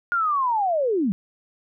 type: linear sweep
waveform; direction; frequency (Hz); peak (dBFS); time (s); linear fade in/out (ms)
sine; down; 1435 to 176.8; -19; 0.12-1.12; 0
effects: none